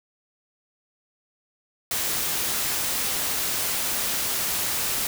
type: noise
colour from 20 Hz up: white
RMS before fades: -26 dBFS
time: 1.91-5.07 s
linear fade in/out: 2 ms
effects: none